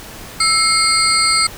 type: tone cluster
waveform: sine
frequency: 1321 / 2140 / 4291 / 4731 / 8120 Hz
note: E6 / C7 / C8 / D8 / B8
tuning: +3 / +38 / +43 / +12 / +47 cents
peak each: -18 dBFS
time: 0.4-1.47 s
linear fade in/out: 5 ms
effects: pink hiss -34 dBFS RMS until 1.57 s